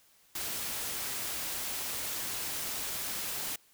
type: noise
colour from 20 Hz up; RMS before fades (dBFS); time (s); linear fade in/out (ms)
white; -36; 0.35-3.56; 5
effects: white hiss -64 dBFS RMS until 3.73 s